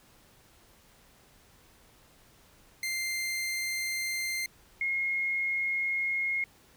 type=tone pair in turn; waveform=sawtooth / sine; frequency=2093 / 2152 Hz; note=C7 / C7; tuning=0 / +48 cents; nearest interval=unison; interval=48 cents; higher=second; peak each=-27 dBFS; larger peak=neither; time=2.83-4.46 / 4.81-6.44 s; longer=neither; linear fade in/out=2 ms; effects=pink hiss -60 dBFS RMS until 6.76 s